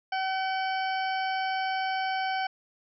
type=harmonic tone; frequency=761 Hz; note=F#5; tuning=48 cents sharp; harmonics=1 / 2 / 3 / 4 / 6 / 7; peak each=-28 / -34 / -38 / -40 / -44 / -45 dBFS; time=0.12-2.47 s; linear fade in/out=5 ms; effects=none